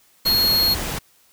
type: tone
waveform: square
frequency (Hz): 4295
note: C8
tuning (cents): +44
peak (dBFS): -16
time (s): 0.25-0.75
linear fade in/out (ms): 20
type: noise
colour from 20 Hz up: pink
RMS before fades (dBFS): -27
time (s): 0.25-0.99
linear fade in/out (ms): 10
type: click train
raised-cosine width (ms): 3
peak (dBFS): -21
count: 6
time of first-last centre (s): 0.35-0.822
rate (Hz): 10.6
effects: white hiss -57 dBFS RMS until 1.32 s